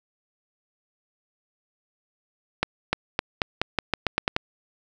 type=accelerating click train; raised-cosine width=0.3 ms; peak=-5 dBFS; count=11; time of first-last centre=2.63-4.364 s; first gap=300 ms; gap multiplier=0.87; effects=none